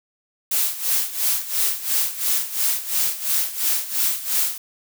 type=noise with tremolo; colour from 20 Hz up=blue; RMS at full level=-19 dBFS; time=0.51-4.58 s; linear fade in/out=5 ms; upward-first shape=sine; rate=2.9 Hz; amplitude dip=80%; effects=none